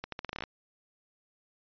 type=accelerating click train; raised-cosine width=0.3 ms; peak=-20 dBFS; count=11; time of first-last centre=0.04-0.438 s; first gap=83 ms; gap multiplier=0.82; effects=resampled to 11025 Hz